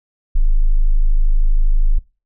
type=tone; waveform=sine; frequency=26.3 Hz; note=G#0; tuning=23 cents sharp; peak=-9 dBFS; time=0.35-1.99 s; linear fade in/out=10 ms; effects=noise-tail reverb RT60 0.3 s tail -20 dB re dry